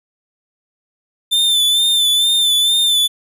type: tone with vibrato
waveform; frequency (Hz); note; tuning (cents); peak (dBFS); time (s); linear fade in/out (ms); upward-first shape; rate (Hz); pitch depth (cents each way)
45% pulse; 3550; A7; +15; -11; 1.31-3.08; 20; sine; 2.2; 43
effects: resampled to 32000 Hz